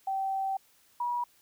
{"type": "tone pair in turn", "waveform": "sine", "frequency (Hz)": [774, 965.6], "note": ["G5", "B5"], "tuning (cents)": [-22, -39], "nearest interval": "major third", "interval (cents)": 383, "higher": "second", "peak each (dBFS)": -28, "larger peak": "neither", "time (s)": [[0.07, 0.57], [1, 1.24]], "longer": "first", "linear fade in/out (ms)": 5, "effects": ["white hiss -64 dBFS RMS until 1.41 s"]}